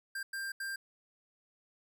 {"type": "tone bursts at uneven times", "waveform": "square", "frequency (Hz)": 1588, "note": "G6", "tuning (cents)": 22, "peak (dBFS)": -37, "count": 3, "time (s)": [[0.15, 0.23], [0.33, 0.52], [0.6, 0.76]], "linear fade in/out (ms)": 5, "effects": []}